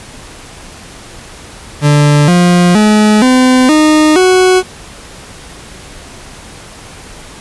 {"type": "tone with pitch steps", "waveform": "40% pulse", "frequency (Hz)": [146.83, 176.64, 212.5, 255.6, 307.5, 370], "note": ["D3", "F3", "G#3", "C4", "D#4", "F#4"], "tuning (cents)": [0, 20, 40, -40, -20, 0], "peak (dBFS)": -4, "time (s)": [1.81, 4.63], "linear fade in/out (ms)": 50, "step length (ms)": 470, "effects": ["pink hiss -32 dBFS RMS until 7.4 s", "resampled to 24000 Hz"]}